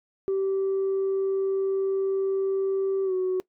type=tone with pitch glide; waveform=sine; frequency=387.3 to 370.9 Hz; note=G4 to F#4; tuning=-21 to +4 cents; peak=-21 dBFS; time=0.28-3.4 s; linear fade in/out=0 ms; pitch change=-75 cents; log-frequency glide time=3.04-3.13 s; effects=noise-tail reverb RT60 0.1 s tail -22 dB re dry + tanh soft clip ceiling -20 dBFS